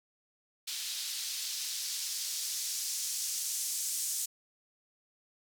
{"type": "noise with band-pass filter sweep", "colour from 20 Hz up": "blue", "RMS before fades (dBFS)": -36, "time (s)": [0.67, 4.26], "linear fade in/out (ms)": 10, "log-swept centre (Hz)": [3800, 7200], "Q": 1.4, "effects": []}